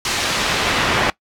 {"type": "noise with band-pass filter sweep", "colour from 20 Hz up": "brown", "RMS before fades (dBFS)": -19, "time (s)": [0.05, 1.1], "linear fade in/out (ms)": 2, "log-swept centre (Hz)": [5400, 2000], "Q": 0.71, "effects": ["noise-tail reverb RT60 0.1 s tail -20 dB re dry"]}